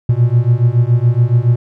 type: beating tone pair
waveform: triangle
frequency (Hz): 116.54 / 123.64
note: A#2 / B2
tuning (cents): 0 / +2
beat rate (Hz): 7.1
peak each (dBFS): -10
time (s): 0.09-1.56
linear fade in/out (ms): 5
effects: none